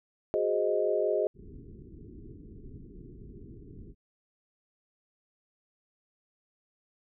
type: chord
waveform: sine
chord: Ab dominant seventh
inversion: third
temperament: equal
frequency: 370 / 415.3 / 523.3 / 622.3 Hz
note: Gb4 / Ab4 / C5 / Eb5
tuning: 0 / 0 / 0 / 0 cents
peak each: -32 / -29 / -33 / -29 dBFS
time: 0.34-1.27 s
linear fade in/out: 0 ms
type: low-pass noise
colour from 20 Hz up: pink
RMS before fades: -47 dBFS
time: 1.34-3.95 s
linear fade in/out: 50 ms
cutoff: 430 Hz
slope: 96 dB/octave
effects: none